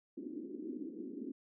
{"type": "band-pass noise", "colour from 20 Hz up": "pink", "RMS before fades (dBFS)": -44, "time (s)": [0.17, 1.32], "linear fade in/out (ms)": 5, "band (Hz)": [240, 360], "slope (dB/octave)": 48, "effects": []}